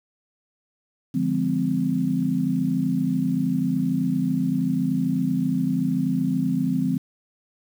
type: chord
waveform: sine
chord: D half-diminished seventh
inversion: none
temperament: equal with one note detuned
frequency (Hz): 146.83 / 174.61 / 207.7 / 258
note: D3 / F3 / Ab3 / C4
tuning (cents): 0 / 0 / 0 / -24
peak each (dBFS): -29 / -25 / -28 / -23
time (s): 1.14-6.98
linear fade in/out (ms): 10
effects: 8-bit